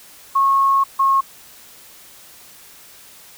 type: tone pair in turn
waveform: sine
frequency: 1093 / 1086.1 Hz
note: C#6 / C#6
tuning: -25 / -36 cents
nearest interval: unison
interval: 11 cents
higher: first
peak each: -12 dBFS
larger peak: neither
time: 0.35-0.84 / 0.99-1.21 s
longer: first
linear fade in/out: 10 ms
effects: white hiss -44 dBFS RMS until 3.37 s